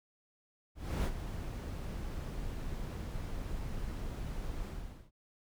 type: noise with ADSR envelope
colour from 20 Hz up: brown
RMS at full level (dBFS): -29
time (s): 0.75-5.11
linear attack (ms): 300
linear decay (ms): 53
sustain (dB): -10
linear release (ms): 470
effects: none